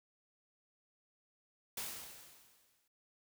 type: noise with exponential decay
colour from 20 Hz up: white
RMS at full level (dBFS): -40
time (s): 1.77-2.88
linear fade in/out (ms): 5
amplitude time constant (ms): 240
effects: none